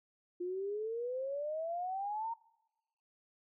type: exponential sweep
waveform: sine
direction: up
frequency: 349.2 to 932.3 Hz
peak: -35 dBFS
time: 0.4-2.34 s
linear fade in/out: 10 ms
effects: noise-tail reverb RT60 1.0 s tail -24 dB re dry